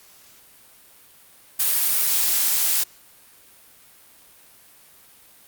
blue noise, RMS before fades -20 dBFS, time 1.59-2.84 s, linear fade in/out 10 ms, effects white hiss -51 dBFS RMS until 5.47 s + Opus 48 kbps

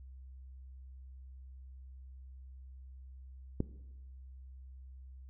click, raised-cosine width 3 ms, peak -18 dBFS, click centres 3.604 s, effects noise-tail reverb RT60 1.0 s tail -18 dB re dry + added 65 Hz sine -48 dBFS peak until 5.29 s

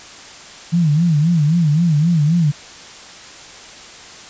sine tone with vibrato, 159.6 Hz, D#3, 44 cents sharp, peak -11 dBFS, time 0.72-2.52 s, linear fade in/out 20 ms, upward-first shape sine, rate 3.8 Hz, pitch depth 160 cents each way, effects white hiss -37 dBFS RMS until 4.29 s + resampled to 16000 Hz

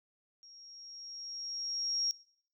sine tone with level ramp, 5588 Hz, F8, in tune, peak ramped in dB -53 to -28 dBFS, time 0.43-2.11 s, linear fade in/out 0 ms, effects noise-tail reverb RT60 0.6 s tail -22 dB re dry

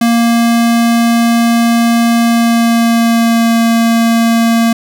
square tone with pitch glide, 233.1 to 229.9 Hz, A#3 to A#3, 0 to -24 cents, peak -8 dBFS, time 0.01-4.73 s, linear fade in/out 5 ms, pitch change -24 cents, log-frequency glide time 2.22-3.58 s, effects none

